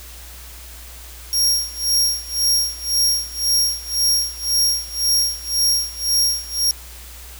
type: tone with tremolo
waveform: sawtooth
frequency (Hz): 5588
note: F8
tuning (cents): 0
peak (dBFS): -11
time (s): 1.33-6.71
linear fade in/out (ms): 0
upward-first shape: sine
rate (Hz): 1.9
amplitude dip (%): 90
effects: added 60 Hz sine -38 dBFS peak until 7.39 s + white hiss -40 dBFS RMS until 7.39 s